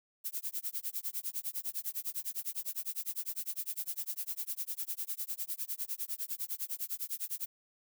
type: noise with tremolo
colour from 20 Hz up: violet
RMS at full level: -35 dBFS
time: 0.24-7.46 s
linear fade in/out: 20 ms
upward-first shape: sine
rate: 9.9 Hz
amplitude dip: 100%
effects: none

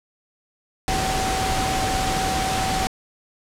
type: tone in noise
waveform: sine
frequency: 760 Hz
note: F#5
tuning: 46 cents sharp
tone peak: -24 dBFS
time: 0.88-2.87 s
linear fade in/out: 0 ms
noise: pink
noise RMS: -24 dBFS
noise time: 0.88-2.87 s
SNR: -3 dB
effects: low-pass 9000 Hz 12 dB/octave

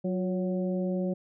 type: harmonic tone with a mistuned harmonic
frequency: 185 Hz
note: F#3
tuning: in tune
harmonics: 1 / 2 / 3 / 4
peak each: -28 / -34 / -34 / -48 dBFS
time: 0.04-1.14 s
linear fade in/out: 10 ms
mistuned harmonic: 2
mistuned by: -54 cents
effects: none

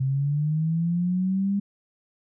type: linear sweep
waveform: sine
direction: up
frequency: 130.81 to 202.1 Hz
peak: -21 dBFS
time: 0-1.6 s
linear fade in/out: 10 ms
effects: none

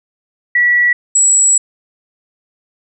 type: tone pair in turn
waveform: sine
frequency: 1942 / 7768 Hz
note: B6 / B8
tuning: -30 / -30 cents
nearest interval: 2 octaves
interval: 2400 cents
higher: second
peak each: -8 / -7 dBFS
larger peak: second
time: 0.55-0.93 / 1.15-1.58 s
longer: second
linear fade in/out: 5 ms
effects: none

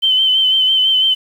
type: tone with vibrato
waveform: sine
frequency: 3073 Hz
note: G7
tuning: 35 cents flat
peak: -10 dBFS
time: 0.02-1.15 s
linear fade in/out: 20 ms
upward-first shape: sine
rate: 6 Hz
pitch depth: 34 cents each way
effects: 7-bit

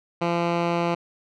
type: tone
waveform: 10% pulse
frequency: 171.1 Hz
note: F3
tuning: 35 cents flat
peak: -13 dBFS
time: 0.21-0.95 s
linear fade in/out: 10 ms
effects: low-pass 3000 Hz 12 dB/octave

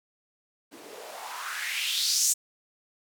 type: noise with band-pass filter sweep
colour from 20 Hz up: blue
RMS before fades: -30 dBFS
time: 0.71-2.34 s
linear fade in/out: 20 ms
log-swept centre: 280 to 7600 Hz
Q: 3.4
effects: none

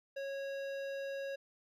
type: tone with hard clipping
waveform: sine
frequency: 550 Hz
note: C#5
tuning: 14 cents flat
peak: -40 dBFS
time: 0.16-1.36 s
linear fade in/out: 10 ms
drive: 14 dB
effects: none

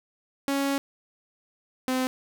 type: tone pair in turn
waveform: sawtooth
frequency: 277.2 / 257.4 Hz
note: C#4 / C4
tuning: 0 / -28 cents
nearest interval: minor second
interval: 128 cents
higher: first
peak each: -20 dBFS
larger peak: neither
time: 0.48-0.78 / 1.88-2.07 s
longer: first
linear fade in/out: 0 ms
effects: none

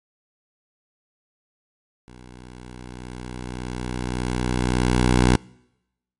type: tone with level ramp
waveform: 10% pulse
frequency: 61.74 Hz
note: B1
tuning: in tune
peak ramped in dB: -35 to -5 dBFS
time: 2.08-5.36 s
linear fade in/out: 0 ms
effects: noise-tail reverb RT60 0.9 s tail -26 dB re dry + MP3 48 kbps

